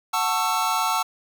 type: chord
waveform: square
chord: F# minor seventh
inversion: none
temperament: just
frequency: 740 / 888 / 1110 / 1332 Hz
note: F#5 / A5 / C#6 / E6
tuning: 0 / +16 / +2 / +18 cents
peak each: -29 / -26 / -29 / -26 dBFS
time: 0.13-1.03 s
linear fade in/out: 10 ms
effects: none